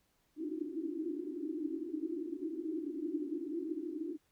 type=band-pass noise; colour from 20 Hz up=pink; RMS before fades=-39 dBFS; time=0.36-4.18 s; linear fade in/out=50 ms; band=290 to 350 Hz; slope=96 dB/octave; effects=pink hiss -75 dBFS RMS until 4.31 s